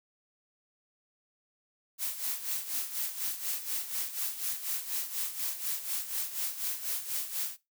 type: noise with tremolo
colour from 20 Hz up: blue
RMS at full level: -32 dBFS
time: 1.98-7.57 s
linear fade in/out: 50 ms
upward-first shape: sine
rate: 4.1 Hz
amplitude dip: 70%
effects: noise-tail reverb RT60 0.2 s tail -17 dB re dry